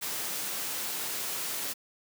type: noise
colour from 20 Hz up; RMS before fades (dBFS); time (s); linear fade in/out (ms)
white; -34; 0.01-1.74; 20
effects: high-pass 150 Hz 12 dB/octave